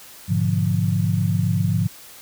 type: chord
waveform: sine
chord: G# diminished seventh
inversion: none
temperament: equal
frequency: 103.83 / 123.47 / 146.83 / 174.61 Hz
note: G#2 / B2 / D3 / F3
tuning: 0 / 0 / 0 / 0 cents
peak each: -21 / -26 / -24 / -22 dBFS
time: 0.28-1.88 s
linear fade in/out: 20 ms
effects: white hiss -43 dBFS RMS until 2.21 s